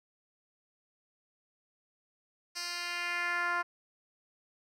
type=tone with band-pass filter sweep; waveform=10% pulse; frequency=349.2 Hz; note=F4; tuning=in tune; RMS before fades=-34 dBFS; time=2.55-3.63 s; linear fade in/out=20 ms; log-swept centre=5300 to 1200 Hz; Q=1.7; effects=none